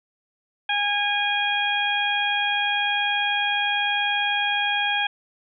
harmonic tone, 819 Hz, G#5, 24 cents flat, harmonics 1 / 2 / 3 / 4, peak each -26 / -26 / -26 / -26 dBFS, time 0.69-5.07 s, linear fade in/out 5 ms, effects none

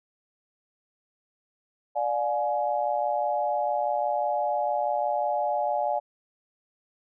sine tone cluster, 590 / 715 / 841 Hz, D5 / F5 / G#5, +8 / +41 / +22 cents, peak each -28 dBFS, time 1.95-6 s, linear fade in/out 20 ms, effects none

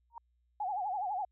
sine tone with exponential growth, 932.3 Hz, A#5, in tune, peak -38 dBFS, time 0.1-0.18 s, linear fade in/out 2 ms, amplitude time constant 17 ms
sine tone with vibrato, 784 Hz, G5, in tune, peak -32 dBFS, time 0.6-1.25 s, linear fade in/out 5 ms, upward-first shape sine, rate 12 Hz, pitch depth 150 cents each way
effects added 60 Hz sine -70 dBFS peak until 1.31 s

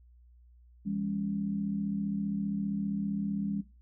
sine tone cluster, 166.5 / 201.8 / 276.6 Hz, E3 / G#3 / C#4, +18 / -49 / -4 cents, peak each -40 / -31 / -39 dBFS, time 0.85-3.62 s, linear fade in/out 20 ms, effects noise-tail reverb RT60 0.3 s tail -18 dB re dry + added 60 Hz sine -55 dBFS peak until 3.81 s

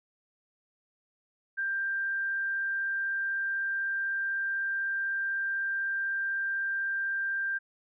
sine tone, 1584 Hz, G6, 18 cents sharp, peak -28 dBFS, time 1.57-7.59 s, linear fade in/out 20 ms, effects none

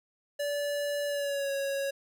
square tone with pitch glide, 578 to 552.9 Hz, D5 to C#5, -28 to -5 cents, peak -30 dBFS, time 0.39-1.91 s, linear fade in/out 10 ms, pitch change -77 cents, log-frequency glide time 1.06-1.52 s, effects none

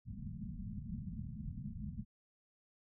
white low-pass noise, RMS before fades -44 dBFS, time 0.05-2.05 s, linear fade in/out 50 ms, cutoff 230 Hz, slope 96 dB/octave, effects none

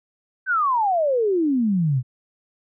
sine exponential sweep, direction down, 1573 to 119.4 Hz, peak -17 dBFS, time 0.46-2.03 s, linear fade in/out 50 ms, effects none

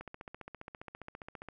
click train, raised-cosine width 0.5 ms, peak -29 dBFS, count 23, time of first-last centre 0.01-1.487 s, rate 14.9 Hz, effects none

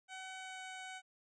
15% pulse tone with pitch glide, 755 to 750.7 Hz, F#5 to F#5, +35 to +25 cents, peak -39 dBFS, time 0.08-1.02 s, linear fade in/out 50 ms, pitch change -10 cents, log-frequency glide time 0.37-0.62 s, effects resampled to 22050 Hz

